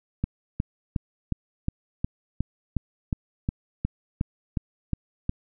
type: click train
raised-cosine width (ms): 5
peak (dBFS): -12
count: 15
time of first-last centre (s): 0.24-5.294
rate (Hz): 2.77
effects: none